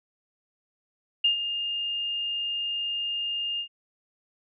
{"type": "tone with ADSR envelope", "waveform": "sine", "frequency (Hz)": 2821, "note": "F7", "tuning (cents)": 17, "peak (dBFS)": -17, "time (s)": [1.24, 3.68], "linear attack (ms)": 7, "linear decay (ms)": 110, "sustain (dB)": -10, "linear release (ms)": 86, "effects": []}